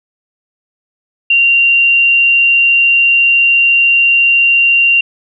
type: tone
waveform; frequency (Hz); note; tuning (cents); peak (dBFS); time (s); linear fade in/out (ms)
sine; 2767; F7; -17; -6; 1.3-5.01; 5
effects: none